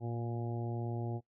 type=harmonic tone with a mistuned harmonic; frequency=118.1 Hz; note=A#2; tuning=23 cents sharp; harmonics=1 / 2 / 3 / 4 / 5 / 6 / 7; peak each=-36 / -44 / -42 / -50 / -51 / -49 / -50 dBFS; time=0-1.21 s; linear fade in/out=50 ms; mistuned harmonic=1; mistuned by=-31 cents; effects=noise-tail reverb RT60 0.1 s tail -19 dB re dry